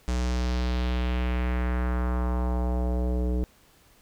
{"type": "tone with low-pass filter sweep", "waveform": "square", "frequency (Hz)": 61.6, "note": "B1", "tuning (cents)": -4, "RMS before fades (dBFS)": -26, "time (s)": [0.08, 3.44], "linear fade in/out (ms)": 0, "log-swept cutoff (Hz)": [7300, 410], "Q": 1.8, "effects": ["pink hiss -59 dBFS RMS until 4.01 s"]}